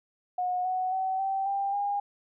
sine tone with pitch steps, 726 / 742.1 / 758.6 / 775.4 / 792.6 / 810.2 Hz, F#5 / F#5 / F#5 / G5 / G5 / G#5, -33 / +5 / +43 / -19 / +19 / -43 cents, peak -26 dBFS, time 0.38-2 s, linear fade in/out 5 ms, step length 270 ms, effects none

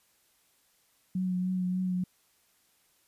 sine tone with vibrato, 183.4 Hz, F#3, 15 cents flat, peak -27 dBFS, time 1.15-2.04 s, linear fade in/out 5 ms, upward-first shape triangle, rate 3.4 Hz, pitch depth 26 cents each way, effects white hiss -68 dBFS RMS until 3.07 s + resampled to 32000 Hz

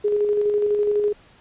sine tone with tremolo, 415.3 Hz, G#4, in tune, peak -16 dBFS, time 0.04-1.13 s, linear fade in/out 10 ms, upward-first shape square, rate 12 Hz, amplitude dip 30%, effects pink hiss -52 dBFS RMS until 1.4 s + resampled to 8000 Hz

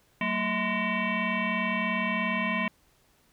sine tone with frequency modulation, 1024 Hz, C6, 38 cents flat, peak -25 dBFS, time 0.21-2.68 s, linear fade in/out 2 ms, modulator 417 Hz, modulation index 3.9, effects pink hiss -65 dBFS RMS until 3.32 s

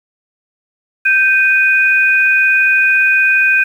sine tone pair together, 1561.7 / 2479 Hz, G6 / D#7, -7 / -7 cents, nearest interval minor sixth, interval 800 cents, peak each -11 dBFS, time 1.05-3.64 s, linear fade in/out 10 ms, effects 7-bit

